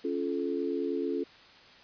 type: chord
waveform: sine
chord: Db augmented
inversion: none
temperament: just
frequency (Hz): 277.2 / 346.5 / 433.1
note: Db4 / F4 / A4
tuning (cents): 0 / -14 / -27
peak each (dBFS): -33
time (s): 0.04-1.24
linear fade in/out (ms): 10
effects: white hiss -54 dBFS RMS until 1.83 s + resampled to 11025 Hz